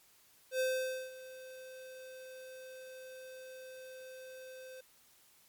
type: tone with ADSR envelope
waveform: square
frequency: 517 Hz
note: C5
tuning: 21 cents flat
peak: -30 dBFS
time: 0.51-4.81 s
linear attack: 87 ms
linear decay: 510 ms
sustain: -18 dB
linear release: 7 ms
effects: white hiss -65 dBFS RMS until 5.48 s + MP3 96 kbps